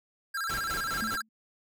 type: tone with vibrato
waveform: square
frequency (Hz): 1470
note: F#6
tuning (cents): -12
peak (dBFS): -31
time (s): 0.34-1.22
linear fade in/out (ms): 10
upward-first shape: square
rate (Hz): 15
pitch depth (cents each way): 160
type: noise with tremolo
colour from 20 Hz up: pink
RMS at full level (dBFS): -38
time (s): 0.49-1.16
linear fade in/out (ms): 5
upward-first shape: square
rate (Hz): 4.8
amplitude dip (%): 60
type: tone with exponential decay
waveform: sine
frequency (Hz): 220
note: A3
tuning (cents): 0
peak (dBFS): -29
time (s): 1.02-1.29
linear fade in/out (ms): 5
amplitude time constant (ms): 57
effects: none